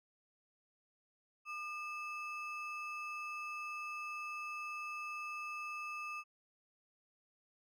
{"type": "ring-modulated tone", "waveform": "triangle", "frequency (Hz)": 1911, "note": "A#6", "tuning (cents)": 43, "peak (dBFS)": -36, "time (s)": [1.45, 6.24], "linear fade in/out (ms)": 50, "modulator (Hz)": 704, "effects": []}